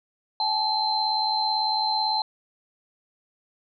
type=tone cluster; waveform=sine; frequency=786 / 864 / 4102 Hz; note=G5 / A5 / C8; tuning=+4 / -32 / -35 cents; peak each=-30 / -25 / -25 dBFS; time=0.4-2.22 s; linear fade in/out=2 ms; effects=none